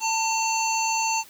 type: harmonic tone with a mistuned harmonic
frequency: 893 Hz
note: A5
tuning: 25 cents sharp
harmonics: 1 / 3 / 5 / 7 / 8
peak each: -24 / -28 / -33 / -30 / -33 dBFS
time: 0-1.24 s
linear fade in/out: 50 ms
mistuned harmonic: 3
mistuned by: +20 cents
effects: white hiss -49 dBFS RMS until 1.29 s